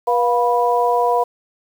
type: tone cluster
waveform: sine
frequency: 484.2 / 707 / 981 Hz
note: B4 / F5 / B5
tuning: -34 / +21 / -12 cents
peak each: -18 dBFS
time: 0.07-1.24 s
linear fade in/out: 10 ms
effects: 7-bit